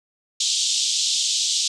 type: band-pass noise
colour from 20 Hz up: pink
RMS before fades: -22 dBFS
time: 0.4-1.68 s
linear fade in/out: 5 ms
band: 3200 to 7900 Hz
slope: 48 dB/octave
effects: none